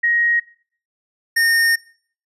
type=tone pair in turn; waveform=sine / square; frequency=1883 / 1834.7 Hz; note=A#6 / A#6; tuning=+17 / -28 cents; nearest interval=unison; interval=45 cents; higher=first; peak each=-14 / -14 dBFS; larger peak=neither; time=0.03-0.4 / 1.36-1.76 s; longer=second; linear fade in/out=10 ms; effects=noise-tail reverb RT60 0.5 s tail -21 dB re dry + resampled to 32000 Hz